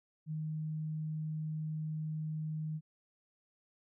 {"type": "tone", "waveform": "sine", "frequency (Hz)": 155.56, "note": "D#3", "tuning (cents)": 0, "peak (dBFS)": -35, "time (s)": [0.26, 2.81], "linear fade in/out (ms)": 50, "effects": []}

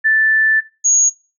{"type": "tone pair in turn", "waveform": "sine", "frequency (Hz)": [1760, 6645], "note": ["A6", "G#8"], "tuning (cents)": [0, 0], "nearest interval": "octave + major seventh", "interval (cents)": 2300, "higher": "second", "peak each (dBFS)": -10, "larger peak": "neither", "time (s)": [[0.04, 0.61], [0.84, 1.1]], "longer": "first", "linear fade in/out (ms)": 20, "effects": ["noise-tail reverb RT60 0.3 s tail -17 dB re dry"]}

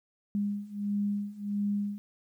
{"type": "beating tone pair", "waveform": "sine", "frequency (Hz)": [203, 204.5], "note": ["G#3", "G#3"], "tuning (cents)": [-39, -26], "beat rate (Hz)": 1.5, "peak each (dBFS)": [-33, -31], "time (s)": [0.35, 1.98], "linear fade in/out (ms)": 0, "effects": ["11-bit"]}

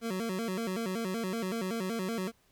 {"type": "tone with vibrato", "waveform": "25% pulse", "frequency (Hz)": 206.7, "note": "G#3", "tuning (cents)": -8, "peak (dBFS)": -28, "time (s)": [0.01, 2.32], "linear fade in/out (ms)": 50, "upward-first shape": "square", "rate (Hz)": 5.3, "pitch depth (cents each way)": 180, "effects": ["pink hiss -68 dBFS RMS until 2.51 s"]}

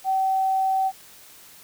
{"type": "tone", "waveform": "sine", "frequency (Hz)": 766, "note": "G5", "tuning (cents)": -40, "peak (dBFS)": -19, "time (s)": [0.04, 0.92], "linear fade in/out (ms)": 50, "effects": ["white hiss -48 dBFS RMS until 1.63 s"]}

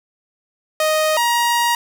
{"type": "tone pair in turn", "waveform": "sawtooth", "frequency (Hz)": [622.3, 947.1], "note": ["D#5", "A#5"], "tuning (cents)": [0, 27], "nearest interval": "perfect fifth", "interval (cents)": 727, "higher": "second", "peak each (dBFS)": -11, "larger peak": "neither", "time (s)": [[0.8, 1.17], [1.17, 1.75]], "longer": "second", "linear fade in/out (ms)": 2, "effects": ["8-bit"]}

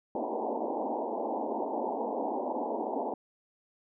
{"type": "band-pass noise", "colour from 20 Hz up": "white", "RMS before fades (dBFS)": -33, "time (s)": [0.15, 3.14], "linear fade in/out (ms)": 2, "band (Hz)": [220, 940], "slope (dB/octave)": 96, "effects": []}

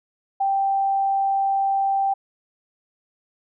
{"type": "tone", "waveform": "sine", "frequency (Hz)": 784, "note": "G5", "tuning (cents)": 0, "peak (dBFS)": -18, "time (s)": [0.4, 2.14], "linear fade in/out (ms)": 10, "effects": []}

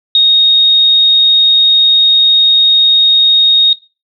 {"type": "tone", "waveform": "sine", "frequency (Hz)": 3729, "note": "A#7", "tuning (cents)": 0, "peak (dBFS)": -4, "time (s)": [0.15, 3.73], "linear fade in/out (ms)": 2, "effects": ["noise-tail reverb RT60 0.3 s tail -21 dB re dry"]}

